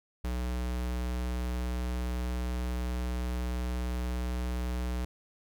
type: tone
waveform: square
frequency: 61.4 Hz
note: B1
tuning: 9 cents flat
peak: -31 dBFS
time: 0.24-5.05 s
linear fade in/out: 5 ms
effects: 12-bit